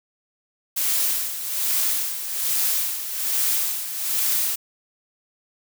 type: noise with tremolo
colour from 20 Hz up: blue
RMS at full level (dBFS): -21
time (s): 0.76-4.56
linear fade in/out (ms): 10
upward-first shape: sine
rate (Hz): 1.2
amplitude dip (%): 65
effects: none